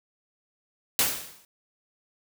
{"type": "noise with exponential decay", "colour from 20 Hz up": "white", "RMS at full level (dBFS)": -20, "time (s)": [0.99, 1.45], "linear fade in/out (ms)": 1, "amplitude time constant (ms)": 100, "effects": []}